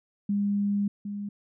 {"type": "tone pair in turn", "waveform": "sine", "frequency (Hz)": [202.6, 203.7], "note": ["G#3", "G#3"], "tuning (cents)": [-43, -33], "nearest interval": "unison", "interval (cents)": 10, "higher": "second", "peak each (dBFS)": [-23, -31], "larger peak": "first", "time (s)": [[0.29, 0.88], [1.05, 1.29]], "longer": "first", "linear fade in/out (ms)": 5, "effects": []}